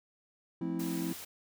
triangle chord, F major seventh, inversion none, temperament just, 174.61 / 218.3 / 261.9 / 327.4 Hz, F3 / A3 / C4 / E4, 0 / -13 / +2 / -12 cents, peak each -35 / -40 / -36 / -34 dBFS, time 0.61-1.13 s, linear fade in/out 5 ms
white noise, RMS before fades -45 dBFS, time 0.79-1.25 s, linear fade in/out 10 ms
effects none

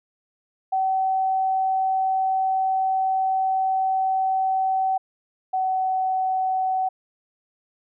sine tone pair in turn, 762 / 754.1 Hz, G5 / F#5, -49 / +33 cents, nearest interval unison, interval 18 cents, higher first, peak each -19 / -20 dBFS, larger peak first, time 0.72-4.98 / 5.53-6.89 s, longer first, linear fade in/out 10 ms, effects none

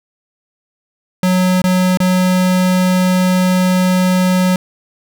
square tone with dropouts, 183.6 Hz, F#3, 13 cents flat, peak -11 dBFS, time 1.23-4.56 s, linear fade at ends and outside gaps 2 ms, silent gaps 1.618-1.64 / 1.973-2.002 s, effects none

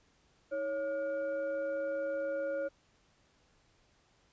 sine tone with frequency modulation, 554.4 Hz, C#5, in tune, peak -32 dBFS, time 0.51-2.69 s, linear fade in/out 20 ms, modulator 873 Hz, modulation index 0.49, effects pink hiss -69 dBFS RMS until 4.32 s + resampled to 16000 Hz

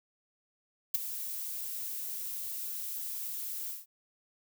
violet noise with ADSR envelope, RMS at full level -24 dBFS, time 0.94-3.86 s, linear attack 7 ms, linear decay 16 ms, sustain -14 dB, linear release 170 ms, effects none

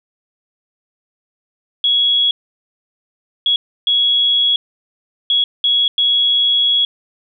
sine tone bursts at uneven times, 3341 Hz, G#7, 10 cents sharp, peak -11 dBFS, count 6, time 1.84-2.31 / 3.46-3.56 / 3.87-4.56 / 5.3-5.44 / 5.64-5.88 / 5.98-6.85 s, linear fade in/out 2 ms, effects none

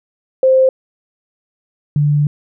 sine tone pair in turn, 523.3 / 146.85 Hz, C5 / D3, 0 / 0 cents, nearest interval octave + minor seventh, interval 2200 cents, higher first, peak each -7 / -10 dBFS, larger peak first, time 0.43-0.69 / 1.96-2.27 s, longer second, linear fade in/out 2 ms, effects none

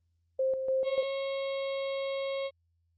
sine tone with tremolo, 527 Hz, C5, 12 cents sharp, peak -25 dBFS, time 0.39-1.03 s, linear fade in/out 5 ms, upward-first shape square, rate 3.4 Hz, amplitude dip 50%
harmonic tone, 545 Hz, C#5, 29 cents flat, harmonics 1 / 2 / 4 / 5 / 6 / 7 / 8, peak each -31 / -45 / -44 / -52 / -47 / -49 / -56 dBFS, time 0.83-2.51 s, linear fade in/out 50 ms
effects added 84 Hz sine -70 dBFS peak until 2.97 s + Opus 24 kbps

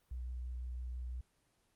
sine tone with vibrato, 61.74 Hz, B1, in tune, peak -39 dBFS, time 0.11-1.21 s, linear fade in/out 5 ms, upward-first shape sine, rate 6 Hz, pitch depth 12 cents each way, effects pink hiss -75 dBFS RMS until 1.75 s + Opus 24 kbps

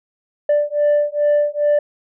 sine beating tone pair, 587.3 / 589.7 Hz, D5 / D5, 0 / +7 cents, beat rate 2.4 Hz, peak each -15 dBFS, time 0.49-1.79 s, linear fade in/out 5 ms, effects tanh soft clip ceiling -10 dBFS

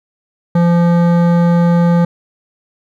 sine tone with hard clipping, 171.9 Hz, F3, 27 cents flat, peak -10 dBFS, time 0.55-2.05 s, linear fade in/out 5 ms, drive 14 dB, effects none

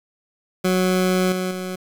20% pulse tone with level steps, 184.4 Hz, F#3, 6 cents flat, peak -12 / -17 / -21 dBFS, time 0.64-1.76 s, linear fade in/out 10 ms, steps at 1.32 / 1.51 s, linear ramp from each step 2 ms, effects 7-bit

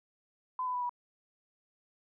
sine tone with pitch steps, 1015 / 1001 / 987.2 / 973.7 Hz, B5 / B5 / B5 / B5, +47 / +23 / -1 / -25 cents, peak -31 dBFS, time 0.59-0.894 s, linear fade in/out 2 ms, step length 76 ms, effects none

